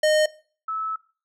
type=tone pair in turn; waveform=square / sine; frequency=615 / 1303.1 Hz; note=D#5 / E6; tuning=-20 / -20 cents; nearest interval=octave + minor second; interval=1300 cents; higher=second; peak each=-17 / -25 dBFS; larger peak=first; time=0.03-0.26 / 0.68-0.96 s; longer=second; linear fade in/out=5 ms; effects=noise-tail reverb RT60 0.4 s tail -19 dB re dry + low-pass 9000 Hz 12 dB/octave